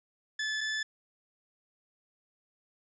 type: tone pair in turn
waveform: sawtooth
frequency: 1734 / 1740.1 Hz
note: A6 / A6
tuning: -26 / -20 cents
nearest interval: unison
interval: 6 cents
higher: second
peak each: -27 dBFS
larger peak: neither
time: 0.39-0.61 / 0.61-0.83 s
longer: neither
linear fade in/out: 5 ms
effects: resampled to 16000 Hz